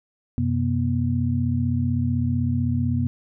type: tone cluster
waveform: sine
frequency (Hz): 91.9 / 127.7 / 241.6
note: F#2 / C3 / B3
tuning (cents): -11 / -42 / -38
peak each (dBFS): -24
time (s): 0.38-3.07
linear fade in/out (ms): 0
effects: none